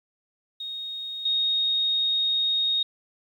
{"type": "tone pair in turn", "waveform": "sine", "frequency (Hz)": [3729, 3729], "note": ["A#7", "A#7"], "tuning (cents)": [0, 0], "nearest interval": "unison", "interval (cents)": 0, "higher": "neither", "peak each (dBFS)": [-31, -21], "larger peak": "second", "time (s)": [[0.6, 1.25], [1.25, 2.83]], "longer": "second", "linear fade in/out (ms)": 5, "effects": ["10-bit"]}